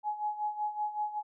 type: tone with tremolo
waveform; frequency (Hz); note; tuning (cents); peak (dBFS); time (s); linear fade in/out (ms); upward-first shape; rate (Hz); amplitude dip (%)
sine; 842; G#5; +24; -28; 0.03-1.23; 50; sine; 5.3; 75
effects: none